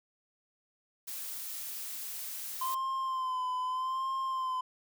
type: noise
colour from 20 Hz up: blue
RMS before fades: -40 dBFS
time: 1.07-2.75 s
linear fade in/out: 10 ms
type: tone with vibrato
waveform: triangle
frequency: 1035 Hz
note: C6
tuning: 19 cents flat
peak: -29 dBFS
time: 2.61-4.61 s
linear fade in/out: 5 ms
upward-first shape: sine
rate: 0.81 Hz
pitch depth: 44 cents each way
effects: none